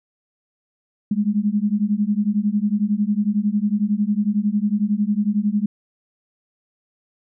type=beating tone pair; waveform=sine; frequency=202.2 / 213.2 Hz; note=G#3 / G#3; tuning=-46 / +46 cents; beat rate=11 Hz; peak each=-20 dBFS; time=1.11-5.66 s; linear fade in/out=5 ms; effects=none